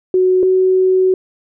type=tone pair in turn; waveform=sine; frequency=370 / 373.7 Hz; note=F#4 / F#4; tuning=0 / +17 cents; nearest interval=unison; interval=17 cents; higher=second; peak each=-9 dBFS; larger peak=neither; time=0.14-0.43 / 0.43-1.14 s; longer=second; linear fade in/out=2 ms; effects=none